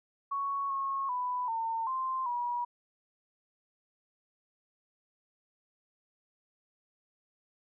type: tone with pitch steps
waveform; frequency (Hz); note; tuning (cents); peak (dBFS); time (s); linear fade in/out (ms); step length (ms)
sine; 1111 / 1092 / 993 / 906 / 1045 / 965; C#6 / C#6 / B5 / A#5 / C6 / B5; +4 / -26 / +9 / -50 / -2 / -40; -30; 0.31-2.65; 10; 390
effects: none